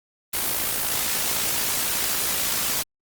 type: noise with amplitude modulation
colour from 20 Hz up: white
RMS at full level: -22 dBFS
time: 0.33-2.83 s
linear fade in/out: 10 ms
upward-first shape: sine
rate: 56.2 Hz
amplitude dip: 50%
effects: Opus 24 kbps